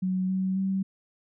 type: tone with pitch steps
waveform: sine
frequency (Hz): 185.9 / 188.6 / 192.1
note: F#3 / F#3 / G3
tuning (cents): +8 / +33 / -35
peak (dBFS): -24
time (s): 0.02-0.83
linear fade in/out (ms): 10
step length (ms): 270
effects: none